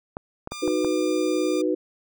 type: clicks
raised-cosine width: 1 ms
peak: -17 dBFS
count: 5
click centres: 0.169 / 0.474 / 0.52 / 0.678 / 0.847 s
type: tone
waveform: 10% pulse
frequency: 1200 Hz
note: D6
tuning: 37 cents sharp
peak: -26 dBFS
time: 0.51-1.62 s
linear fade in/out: 10 ms
type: chord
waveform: sine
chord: B major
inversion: first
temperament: equal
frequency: 311.1 / 370 / 493.9 Hz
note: D#4 / F#4 / B4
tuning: 0 / 0 / 0 cents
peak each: -24 / -25 / -26 dBFS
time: 0.62-1.75 s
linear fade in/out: 10 ms
effects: none